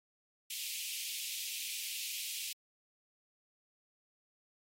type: high-pass noise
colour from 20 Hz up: pink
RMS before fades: -41 dBFS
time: 0.5-2.53 s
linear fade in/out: 5 ms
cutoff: 2400 Hz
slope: 48 dB/octave
effects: AAC 48 kbps